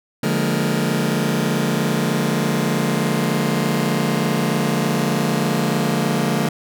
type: chord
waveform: sawtooth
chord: Bb dominant seventh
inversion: first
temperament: just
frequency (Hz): 145.68 / 174.81 / 209.8 / 233.1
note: D3 / F3 / Ab3 / Bb3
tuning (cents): -14 / +2 / +18 / 0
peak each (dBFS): -19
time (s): 0.23-6.49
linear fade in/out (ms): 5
effects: none